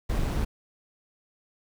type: noise with amplitude modulation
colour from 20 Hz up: brown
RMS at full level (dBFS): -25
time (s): 0.09-0.45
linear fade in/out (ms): 10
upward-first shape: sine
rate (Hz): 148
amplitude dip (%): 35
effects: none